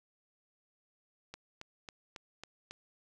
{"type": "click train", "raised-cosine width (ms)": 0.2, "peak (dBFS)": -27, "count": 6, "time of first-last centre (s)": [1.34, 2.71], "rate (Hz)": 3.65, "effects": []}